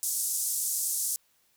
white band-pass noise, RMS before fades -30 dBFS, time 0.03-1.16 s, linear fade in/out 0 ms, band 6400 to 12000 Hz, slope 24 dB/octave, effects white hiss -68 dBFS RMS until 1.56 s

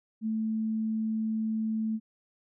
sine tone, 220 Hz, A3, in tune, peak -27 dBFS, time 0.21-2 s, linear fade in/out 50 ms, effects none

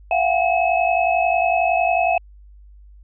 sine tone cluster, 679 / 730 / 807 / 2577 Hz, F5 / F#5 / G#5 / E7, -49 / -24 / -50 / -40 cents, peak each -19 / -19 / -27 / -23 dBFS, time 0.11-2.18 s, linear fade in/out 2 ms, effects added 50 Hz sine -42 dBFS peak until 3.03 s

